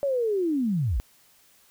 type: linear sweep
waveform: sine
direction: down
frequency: 574 to 42 Hz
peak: -22 dBFS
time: 0.03-1 s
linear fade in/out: 0 ms
effects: white hiss -59 dBFS RMS until 1.7 s